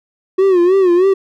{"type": "tone with vibrato", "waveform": "triangle", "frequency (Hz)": 367.7, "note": "F#4", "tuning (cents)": -11, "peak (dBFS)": -6, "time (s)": [0.38, 1.14], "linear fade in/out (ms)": 10, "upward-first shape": "sine", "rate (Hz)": 3.2, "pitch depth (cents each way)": 110, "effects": []}